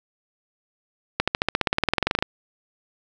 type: accelerating click train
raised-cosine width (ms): 0.3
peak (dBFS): -3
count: 20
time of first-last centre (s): 1.2-2.225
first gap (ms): 76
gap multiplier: 0.96
effects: none